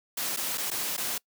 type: noise with dropouts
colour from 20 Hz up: white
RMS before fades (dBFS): -31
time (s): 0.17-1.18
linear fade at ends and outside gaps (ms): 5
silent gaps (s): 0.364-0.37 / 0.575-0.579 / 0.704-0.713 / 0.967-0.977
effects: noise-tail reverb RT60 0.1 s tail -25 dB re dry + high-pass 150 Hz 12 dB/octave